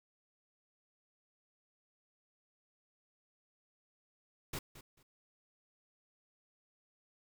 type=noise with echo; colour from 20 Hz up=pink; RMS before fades=-40 dBFS; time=4.53-4.59 s; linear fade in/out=5 ms; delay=220 ms; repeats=2; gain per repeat=-14 dB; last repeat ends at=5.03 s; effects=none